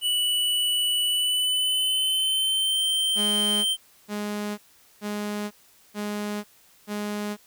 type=tone with pitch glide; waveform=square; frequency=2958 to 3123 Hz; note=F#7 to G7; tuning=-1 to -7 cents; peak=-22 dBFS; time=0.01-3.77 s; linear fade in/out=50 ms; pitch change=+94 cents; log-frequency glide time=1.04-2.82 s
type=tone bursts; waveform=sawtooth; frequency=207.7 Hz; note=G#3; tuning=in tune; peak=-24 dBFS; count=5; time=3.15-7.37 s; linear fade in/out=50 ms; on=500 ms; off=430 ms
effects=white hiss -57 dBFS RMS until 7.46 s